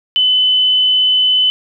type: tone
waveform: sine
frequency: 3019 Hz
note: F#7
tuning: 34 cents sharp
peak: -9 dBFS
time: 0.16-1.5 s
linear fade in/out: 0 ms
effects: none